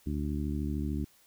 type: harmonic tone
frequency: 73.42 Hz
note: D2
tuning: in tune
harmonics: 1 / 2 / 3 / 4 / 5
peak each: -33 / -37 / -36 / -37 / -45 dBFS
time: 0.06-1.05 s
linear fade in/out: 10 ms
effects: white hiss -63 dBFS RMS until 1.26 s